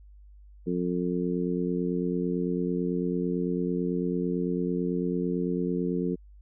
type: harmonic tone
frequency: 89 Hz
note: F2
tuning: 33 cents sharp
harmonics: 2 / 3 / 4 / 5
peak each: -29 / -31 / -32 / -33 dBFS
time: 0.66-6.16 s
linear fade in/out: 20 ms
effects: added 50 Hz sine -48 dBFS peak until 6.41 s